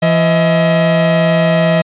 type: tone pair together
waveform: 45% pulse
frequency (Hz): 168.5 / 636.2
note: E3 / D#5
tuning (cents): +38 / +38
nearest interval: octave + major seventh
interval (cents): 2300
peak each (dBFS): -12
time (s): 0.02-1.82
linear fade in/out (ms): 10
effects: resampled to 8000 Hz